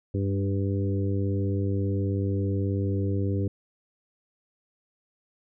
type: harmonic tone with a mistuned harmonic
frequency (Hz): 98.5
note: G2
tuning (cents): +9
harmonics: 1 / 2 / 3 / 4 / 5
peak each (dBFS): -25 / -33 / -32 / -34 / -37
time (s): 0.14-3.48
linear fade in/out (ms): 5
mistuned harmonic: 2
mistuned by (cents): +17
effects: none